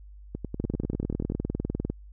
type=two click trains; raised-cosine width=3 ms; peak=-19 / -15 dBFS; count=11 / 27; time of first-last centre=0.35-1.321 / 0.6-1.9 s; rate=10.3 / 20 Hz; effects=added 50 Hz sine -44 dBFS peak until 2.12 s